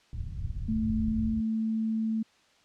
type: low-pass noise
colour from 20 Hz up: white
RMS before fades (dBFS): -34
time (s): 0.13-1.41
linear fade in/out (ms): 2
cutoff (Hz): 110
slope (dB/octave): 24
type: tone with pitch glide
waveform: sine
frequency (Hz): 220 to 221.5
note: A3 to A3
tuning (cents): 0 to +12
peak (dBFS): -26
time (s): 0.68-2.23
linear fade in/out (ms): 10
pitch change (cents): +12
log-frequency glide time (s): 1.07-1.27
effects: white hiss -63 dBFS RMS until 2.64 s + low-pass 5000 Hz 12 dB/octave